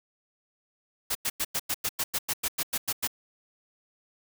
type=noise bursts; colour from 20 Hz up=white; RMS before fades=-28 dBFS; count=14; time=1.1-3.076 s; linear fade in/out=10 ms; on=52 ms; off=96 ms; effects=none